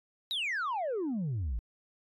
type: exponential sweep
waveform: sine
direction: down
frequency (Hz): 3957 to 50.9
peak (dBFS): -28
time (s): 0.31-1.59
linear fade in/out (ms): 0
effects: tanh soft clip ceiling -29 dBFS + AAC 64 kbps